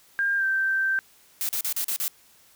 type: tone with pitch glide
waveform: sine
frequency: 1604 to 1561.9 Hz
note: G6 to G6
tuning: +39 to -7 cents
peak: -21 dBFS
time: 0.19-0.99 s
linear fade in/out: 0 ms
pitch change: -46 cents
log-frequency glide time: 0.37-0.44 s
type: noise bursts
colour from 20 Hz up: blue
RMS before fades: -27 dBFS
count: 6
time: 1.41-2.08 s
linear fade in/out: 0 ms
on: 80 ms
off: 38 ms
effects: white hiss -57 dBFS RMS until 2.55 s